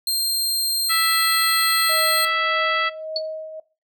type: tone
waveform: sawtooth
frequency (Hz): 4186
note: C8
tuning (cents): 0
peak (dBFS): -17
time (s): 0.07-2.25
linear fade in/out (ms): 2
type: harmonic tone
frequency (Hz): 659.3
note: E5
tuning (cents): 0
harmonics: 2 / 3 / 4 / 5 / 6 / 7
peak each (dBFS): -22 / -24 / -30 / -28 / -40 / -34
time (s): 0.89-2.9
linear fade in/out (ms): 20
type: tone with tremolo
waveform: sine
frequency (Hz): 630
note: D#5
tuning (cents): +21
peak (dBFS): -25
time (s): 1.89-3.6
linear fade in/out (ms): 5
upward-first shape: triangle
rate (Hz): 1.7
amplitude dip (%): 65
type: tone with exponential decay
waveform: sine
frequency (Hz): 4435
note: C#8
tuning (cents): 0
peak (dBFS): -17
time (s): 3.16-3.25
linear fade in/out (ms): 2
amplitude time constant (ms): 19
effects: noise-tail reverb RT60 0.3 s tail -18 dB re dry